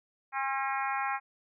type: harmonic tone with a mistuned harmonic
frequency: 270.8 Hz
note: C#4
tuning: 40 cents flat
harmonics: 3 / 4 / 5 / 6 / 7 / 8 / 9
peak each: -33 / -35 / -37 / -39 / -40 / -41 / -42 dBFS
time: 0.32-1.2 s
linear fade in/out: 50 ms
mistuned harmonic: 4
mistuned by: -17 cents
effects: none